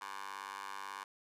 15% pulse tone with high-pass filter, 98.2 Hz, G2, 4 cents sharp, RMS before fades -45 dBFS, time 0.01-1.04 s, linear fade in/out 5 ms, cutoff 1100 Hz, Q 3.2, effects low-pass 12000 Hz 12 dB/octave

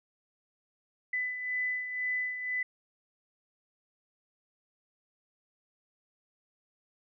sine beating tone pair, 2000 / 2002 Hz, B6 / B6, +21 / +23 cents, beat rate 2 Hz, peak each -31 / -39 dBFS, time 1.13-2.63 s, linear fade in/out 5 ms, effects none

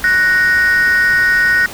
sine tone pair together, 1480.9 / 1867 Hz, F#6 / A#6, +1 / +2 cents, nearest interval major third, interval 401 cents, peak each -10 dBFS, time 0.04-1.66 s, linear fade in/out 2 ms, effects tanh soft clip ceiling -6 dBFS + pink hiss -30 dBFS RMS until 1.73 s

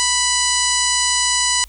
harmonic tone with a mistuned harmonic, 987 Hz, B5, 1 cent flat, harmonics 1 / 2 / 3 / 4 / 5 / 6 / 7 / 8 / 9, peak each -24 / -24 / -24 / -24 / -24 / -24 / -24 / -24 / -24 dBFS, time 0-1.64 s, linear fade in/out 0 ms, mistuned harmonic 4, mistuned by +37 cents, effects added 50 Hz sine -39 dBFS peak until 1.68 s + white hiss -51 dBFS RMS until 1.68 s

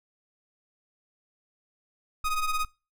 square ring-modulated tone, 622.3 Hz, D#5, in tune, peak -23 dBFS, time 2.24-2.65 s, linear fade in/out 5 ms, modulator 631 Hz, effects noise-tail reverb RT60 0.3 s tail -23 dB re dry

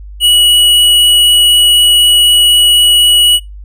square tone, 2926 Hz, F#7, 20 cents flat, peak -5 dBFS, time 0.2-3.4 s, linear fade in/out 50 ms, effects noise-tail reverb RT60 0.2 s tail -25 dB re dry + added 50 Hz sine -26 dBFS peak until 3.64 s

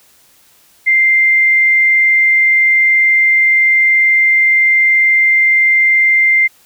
sine tone, 2093 Hz, C7, in tune, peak -7 dBFS, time 0.86-6.48 s, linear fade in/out 20 ms, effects white hiss -49 dBFS RMS until 6.65 s

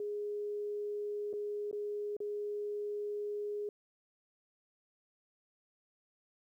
sine tone with dropouts, 414.4 Hz, G#4, 4 cents flat, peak -35 dBFS, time 0-3.69 s, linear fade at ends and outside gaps 2 ms, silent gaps 1.33-1.336 / 1.713-1.728 / 2.167-2.203 s, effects 12-bit

